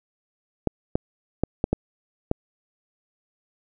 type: clicks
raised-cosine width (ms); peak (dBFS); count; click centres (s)
2; -7; 6; 0.673 / 0.955 / 1.436 / 1.641 / 1.73 / 2.314
effects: none